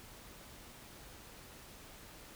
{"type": "silence", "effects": ["pink hiss -54 dBFS RMS until 2.35 s"]}